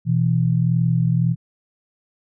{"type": "tone pair together", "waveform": "sine", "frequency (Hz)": [123.47, 165.29], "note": ["B2", "E3"], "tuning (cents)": [0, 5], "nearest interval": "perfect fourth", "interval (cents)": 505, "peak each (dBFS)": -18, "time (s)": [0.05, 1.36], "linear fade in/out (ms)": 50, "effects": []}